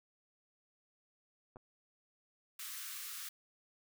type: clicks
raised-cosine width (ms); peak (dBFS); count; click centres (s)
1; -39; 2; 1.56 / 1.568
type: high-pass noise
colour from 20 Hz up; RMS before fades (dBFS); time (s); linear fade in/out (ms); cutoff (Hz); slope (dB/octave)
white; -45; 2.59-3.29; 5; 1100; 96
effects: none